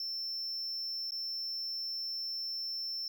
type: tone with dropouts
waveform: triangle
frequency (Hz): 5360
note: E8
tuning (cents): +28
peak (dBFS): -34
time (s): 0-3.08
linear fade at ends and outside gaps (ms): 2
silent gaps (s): 1.108-1.119
effects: none